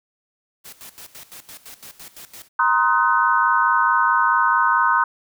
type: noise with tremolo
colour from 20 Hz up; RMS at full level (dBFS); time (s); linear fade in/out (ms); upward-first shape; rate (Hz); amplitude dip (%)
white; -39; 0.64-2.49; 20; square; 5.9; 80
type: chord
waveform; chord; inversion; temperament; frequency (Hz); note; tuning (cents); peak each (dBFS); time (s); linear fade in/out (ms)
sine; C half-diminished seventh; third; just; 941.9 / 1046.5 / 1255.8 / 1507; Bb5 / C6 / Eb6 / Gb6; +18 / 0 / +16 / +31; -20; 2.59-5.04; 5
effects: none